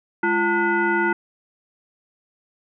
sine tone with frequency modulation, 898 Hz, A5, 35 cents sharp, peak -17 dBFS, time 0.23-1.13 s, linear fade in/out 5 ms, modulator 554 Hz, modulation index 1.6, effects none

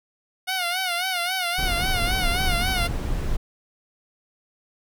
10% pulse tone with vibrato, 724 Hz, F#5, 38 cents flat, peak -15 dBFS, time 0.47-2.88 s, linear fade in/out 20 ms, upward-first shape sine, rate 3.7 Hz, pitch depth 89 cents each way
brown noise, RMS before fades -25 dBFS, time 1.58-3.37 s, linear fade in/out 10 ms
effects none

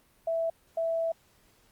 sine tone pair in turn, 659.3 / 659.3 Hz, E5 / E5, 0 / 0 cents, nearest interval unison, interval 0 cents, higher neither, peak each -26 dBFS, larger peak neither, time 0.27-0.5 / 0.77-1.12 s, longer second, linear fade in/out 5 ms, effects pink hiss -64 dBFS RMS until 1.71 s + Opus 32 kbps

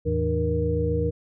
sine tone cluster, 81 / 108.7 / 162.8 / 301.5 / 471.4 Hz, E2 / A2 / E3 / D4 / A#4, -30 / -21 / -21 / +46 / +19 cents, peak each -26 / -30 / -29 / -32 / -25 dBFS, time 0.05-1.11 s, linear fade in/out 20 ms, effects none

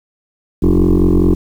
sine tone with frequency modulation, 184.1 Hz, F#3, 8 cents flat, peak -6 dBFS, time 0.62-1.35 s, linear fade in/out 10 ms, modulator 45 Hz, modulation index 4.3, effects tanh soft clip ceiling -6 dBFS + 7-bit

